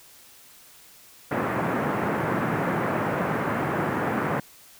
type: band-pass noise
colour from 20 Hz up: pink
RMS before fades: -26 dBFS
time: 1.31-4.4 s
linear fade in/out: 5 ms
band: 130 to 1800 Hz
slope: 24 dB/octave
effects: white hiss -51 dBFS RMS until 4.79 s